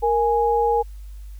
sine tone pair together, 466.2 / 830.6 Hz, A#4 / G#5, 0 / 0 cents, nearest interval minor seventh, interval 1000 cents, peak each -19 dBFS, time 0.02-0.83 s, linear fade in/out 20 ms, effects added 50 Hz sine -34 dBFS peak until 1.39 s + white hiss -58 dBFS RMS until 1.39 s

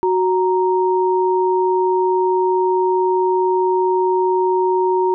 sine tone pair together, 370 / 932.3 Hz, F#4 / A#5, 0 / 0 cents, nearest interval octave + major third, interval 1600 cents, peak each -15 / -18 dBFS, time 0.03-5.14 s, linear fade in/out 0 ms, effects none

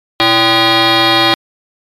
sine tone with frequency modulation, 1480 Hz, F#6, in tune, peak -5 dBFS, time 0.2-1.34 s, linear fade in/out 0 ms, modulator 453 Hz, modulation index 6, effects tanh soft clip ceiling -5 dBFS + MP3 64 kbps

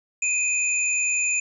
sine tone pair together, 2500 / 7071 Hz, D#7 / A8, +8 / +8 cents, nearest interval octave + tritone, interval 1800 cents, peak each -22 / -25 dBFS, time 0.22-1.4 s, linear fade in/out 5 ms, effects none

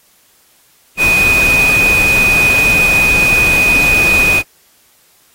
sine tone in noise, 2489 Hz, D#7, in tune, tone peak -8 dBFS, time 0.97-4.43 s, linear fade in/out 50 ms, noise pink, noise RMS -19 dBFS, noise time 0.97-4.43 s, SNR +8 dB, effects white hiss -51 dBFS RMS until 5.34 s + AAC 48 kbps

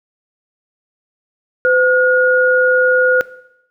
sine tone pair together, 508.4 / 1438 Hz, C5 / F#6, -50 / -50 cents, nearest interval octave + tritone, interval 1800 cents, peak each -12 dBFS, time 1.65-3.21 s, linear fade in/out 0 ms, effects noise-tail reverb RT60 0.8 s tail -18 dB re dry

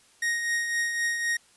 45% pulse tone with tremolo, 1870 Hz, A#6, 5 cents sharp, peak -23 dBFS, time 0.22-1.37 s, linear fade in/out 5 ms, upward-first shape triangle, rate 3.9 Hz, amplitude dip 50%, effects white hiss -59 dBFS RMS until 1.56 s + resampled to 24000 Hz

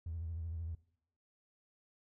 triangle tone with vibrato, 82.41 Hz, E2, in tune, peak -35 dBFS, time 0.06-0.75 s, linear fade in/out 5 ms, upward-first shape sine, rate 13 Hz, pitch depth 74 cents each way, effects noise-tail reverb RT60 0.7 s tail -23 dB re dry + tanh soft clip ceiling -35 dBFS

